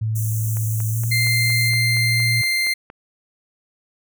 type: tone with pitch glide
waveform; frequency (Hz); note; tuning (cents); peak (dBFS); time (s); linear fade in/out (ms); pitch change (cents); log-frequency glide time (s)
sine; 110 to 117.9; A2 to A#2; 0 to +20; -19; 0.01-2.42; 10; +120; 0.9-1.15
type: high-pass noise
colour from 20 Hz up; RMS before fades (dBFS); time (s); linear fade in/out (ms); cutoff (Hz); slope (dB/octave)
white; -31; 0.15-1.7; 10; 6000; 96
type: click train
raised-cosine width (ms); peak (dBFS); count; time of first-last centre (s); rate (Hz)
0.5; -23; 11; 0.57-2.901; 4.29
type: tone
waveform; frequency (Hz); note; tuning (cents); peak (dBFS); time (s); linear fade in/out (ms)
30% pulse; 2093; C7; 0; -15; 1.11-2.74; 10
effects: none